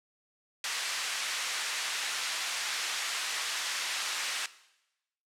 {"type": "band-pass noise", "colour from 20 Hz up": "pink", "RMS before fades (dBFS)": -34, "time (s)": [0.64, 4.46], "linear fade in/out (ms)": 2, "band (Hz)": [1600, 7900], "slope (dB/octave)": 12, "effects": ["noise-tail reverb RT60 0.9 s tail -17 dB re dry", "low-pass 12000 Hz 12 dB/octave"]}